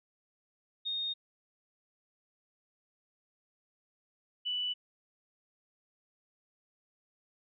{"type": "tone pair in turn", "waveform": "sine", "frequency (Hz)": [3699, 2969], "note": ["A#7", "F#7"], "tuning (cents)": [-14, 5], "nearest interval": "major third", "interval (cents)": 381, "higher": "first", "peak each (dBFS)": [-32, -31], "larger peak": "second", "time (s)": [[0.85, 1.14], [4.45, 4.74]], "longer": "neither", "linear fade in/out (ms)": 20, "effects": []}